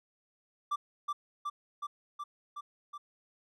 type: tone with echo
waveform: triangle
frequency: 1172 Hz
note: D6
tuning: 4 cents flat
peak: -27 dBFS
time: 0.71-0.76 s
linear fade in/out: 10 ms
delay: 370 ms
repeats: 6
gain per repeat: -2 dB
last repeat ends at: 2.98 s
effects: none